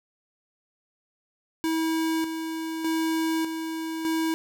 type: tone with tremolo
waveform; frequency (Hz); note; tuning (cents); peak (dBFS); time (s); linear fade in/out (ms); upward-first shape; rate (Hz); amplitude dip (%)
square; 322.7; E4; -37; -24; 1.64-4.34; 0; square; 0.83; 50
effects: none